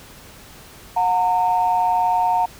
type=tone pair together; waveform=sine; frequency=726 / 914.7 Hz; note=F#5 / A#5; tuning=-33 / -33 cents; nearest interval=major third; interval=400 cents; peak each=-18 / -17 dBFS; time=0.96-2.46 s; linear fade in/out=10 ms; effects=tanh soft clip ceiling -8 dBFS + pink hiss -43 dBFS RMS until 2.59 s